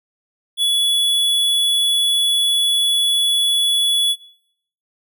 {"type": "tone", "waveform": "square", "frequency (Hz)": 3403, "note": "G#7", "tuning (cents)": 41, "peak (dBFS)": -15, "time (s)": [0.57, 4.16], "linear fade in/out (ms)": 50, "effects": ["noise-tail reverb RT60 0.7 s tail -21 dB re dry"]}